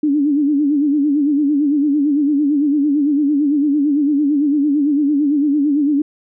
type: tone with vibrato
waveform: sine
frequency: 290 Hz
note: D4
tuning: 22 cents flat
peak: -12 dBFS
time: 0.03-6.02 s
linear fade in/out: 5 ms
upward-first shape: sine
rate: 8.9 Hz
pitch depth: 93 cents each way
effects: none